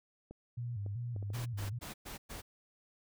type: clicks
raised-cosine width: 2 ms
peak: -35 dBFS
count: 5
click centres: 0.31 / 0.863 / 1.163 / 1.227 / 1.303 s
type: tone with vibrato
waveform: sine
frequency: 110 Hz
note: A2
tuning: in tune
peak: -36 dBFS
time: 0.57-1.79 s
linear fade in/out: 10 ms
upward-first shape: square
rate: 2.6 Hz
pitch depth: 150 cents each way
type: noise bursts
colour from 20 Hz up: pink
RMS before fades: -45 dBFS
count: 5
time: 1.33-2.42 s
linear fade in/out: 20 ms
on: 130 ms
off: 110 ms
effects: none